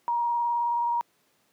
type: tone with vibrato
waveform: sine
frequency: 947 Hz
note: A#5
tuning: 27 cents sharp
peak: -23 dBFS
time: 0.08-1.01 s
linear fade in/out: 0 ms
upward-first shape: square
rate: 19 Hz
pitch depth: 12 cents each way
effects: pink hiss -67 dBFS RMS until 1.52 s + high-pass 200 Hz 12 dB/octave